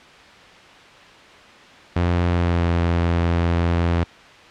sawtooth tone with pitch glide, 87.31 to 85.27 Hz, F2 to F2, 0 to -41 cents, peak -13 dBFS, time 1.96-4.04 s, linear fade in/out 5 ms, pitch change -41 cents, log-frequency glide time 2.29-2.7 s, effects white hiss -44 dBFS RMS until 4.5 s + low-pass 3000 Hz 12 dB/octave

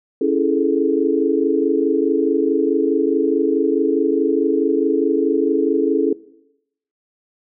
sine chord, A major seventh, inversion first, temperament equal, 277.2 / 329.6 / 415.3 / 440 Hz, C#4 / E4 / G#4 / A4, 0 / 0 / 0 / 0 cents, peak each -20 dBFS, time 0.21-6.13 s, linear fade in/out 5 ms, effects noise-tail reverb RT60 0.8 s tail -19 dB re dry

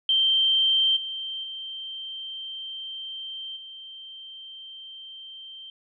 sine tone with level steps, 3136 Hz, G7, in tune, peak -18 / -30 / -33 / -39 dBFS, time 0.09-5.7 s, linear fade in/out 2 ms, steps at 0.96 / 1.43 / 3.56 s, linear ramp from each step 10 ms, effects none

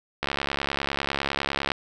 click train, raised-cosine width 0.3 ms, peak -9 dBFS, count 105, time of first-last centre 0.23-1.718 s, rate 69.9 Hz, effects none

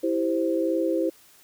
sine chord, C major, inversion first, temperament equal, 329.6 / 392 / 523.3 Hz, E4 / G4 / C5, 0 / 0 / 0 cents, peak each -24 / -29 / -26 dBFS, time 0.03-1.1 s, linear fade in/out 10 ms, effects white hiss -55 dBFS RMS until 1.43 s

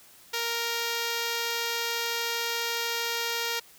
5% pulse tone, 466.2 Hz, A#4, in tune, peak -16 dBFS, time 0.33-3.6 s, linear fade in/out 10 ms, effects white hiss -54 dBFS RMS until 3.78 s

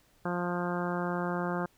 harmonic tone, 176.2 Hz, F3, 16 cents sharp, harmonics 1 / 2 / 3 / 4 / 5 / 6 / 7 / 8 / 9, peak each -33 / -36 / -38 / -39 / -40 / -41 / -41 / -42 / -43 dBFS, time 0.25-1.66 s, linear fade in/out 5 ms, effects pink hiss -66 dBFS RMS until 1.77 s

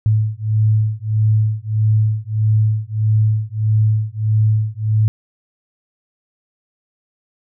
sine beating tone pair, 107.5 / 109.1 Hz, A2 / A2, -40 / -14 cents, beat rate 1.6 Hz, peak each -16 dBFS, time 0.06-5.08 s, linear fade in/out 0 ms, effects none

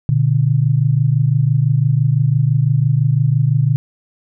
sine tone pair together, 120.89 / 146.83 Hz, B2 / D3, -37 / 0 cents, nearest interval minor third, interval 337 cents, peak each -14 dBFS, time 0.09-3.76 s, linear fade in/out 0 ms, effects none

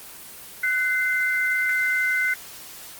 sine tone pair together, 1497.6 / 2074 Hz, F#6 / C7, +20 / -16 cents, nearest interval tritone, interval 564 cents, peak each -23 / -22 dBFS, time 0.63-2.34 s, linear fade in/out 5 ms, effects white hiss -41 dBFS RMS until 2.99 s + Opus 24 kbps

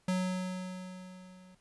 square tone with level ramp, 184.4 Hz, F#3, 6 cents flat, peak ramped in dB -28 to -55 dBFS, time 0.08-1.55 s, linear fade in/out 5 ms, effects pink hiss -70 dBFS RMS until 1.6 s + resampled to 24000 Hz

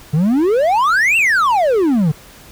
triangle exponential two-way sweep, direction up then down, 142.2 to 2794 to 142.2 Hz, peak -9 dBFS, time 0.13-2.12 s, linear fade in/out 10 ms, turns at 1.17 s, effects pink hiss -41 dBFS RMS until 2.51 s

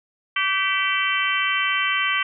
harmonic tone with a mistuned harmonic, 385.4 Hz, G4, 29 cents flat, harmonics 3 / 4 / 5 / 6 / 7 / 8, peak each -26 / -27 / -25 / -26 / -28 / -27 dBFS, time 0.36-2.23 s, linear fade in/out 5 ms, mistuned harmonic 5, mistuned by +43 cents, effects none

